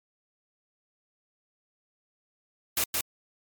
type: noise with echo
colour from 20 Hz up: white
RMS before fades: -26 dBFS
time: 2.77-2.84 s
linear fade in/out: 2 ms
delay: 170 ms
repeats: 1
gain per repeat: -2 dB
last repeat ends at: 3.01 s
effects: MP3 96 kbps

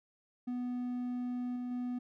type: tone with level steps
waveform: triangle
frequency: 246.9 Hz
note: B3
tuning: in tune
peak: -32 / -34 / -32 dBFS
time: 0.47-1.99 s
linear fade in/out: 10 ms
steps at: 1.56 / 1.71 s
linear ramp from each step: 2 ms
effects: none

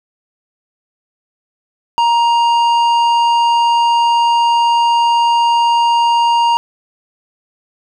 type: tone with tanh clipping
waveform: sine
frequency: 938 Hz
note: A#5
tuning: 11 cents sharp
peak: -11 dBFS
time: 1.98-6.57 s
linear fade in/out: 0 ms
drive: 11 dB
effects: none

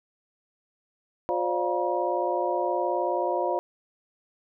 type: tone cluster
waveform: sine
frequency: 356.1 / 529 / 588 / 702 / 956 Hz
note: F4 / C5 / D5 / F5 / A#5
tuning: +34 / +19 / +2 / +9 / +43 cents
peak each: -30 dBFS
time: 1.29-3.59 s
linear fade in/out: 0 ms
effects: none

